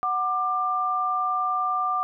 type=tone pair together; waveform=sine; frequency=740 / 1189.9 Hz; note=F#5 / D6; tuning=0 / +22 cents; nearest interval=minor sixth; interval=822 cents; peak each=-28 / -23 dBFS; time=0.03-2.03 s; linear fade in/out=0 ms; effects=none